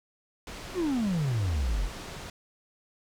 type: low-pass noise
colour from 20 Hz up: pink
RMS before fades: -41 dBFS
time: 0.47-2.3 s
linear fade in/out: 2 ms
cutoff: 6900 Hz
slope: 12 dB/octave
type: exponential sweep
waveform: triangle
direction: down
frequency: 388.4 to 39.11 Hz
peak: -23 dBFS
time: 0.74-1.9 s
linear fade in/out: 50 ms
effects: none